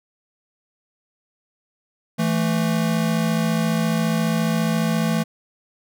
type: tone pair together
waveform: square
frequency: 166.15 / 220.7 Hz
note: E3 / A3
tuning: +14 / +5 cents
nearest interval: perfect fourth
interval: 491 cents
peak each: -22 dBFS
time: 2.18-5.24 s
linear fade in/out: 20 ms
effects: none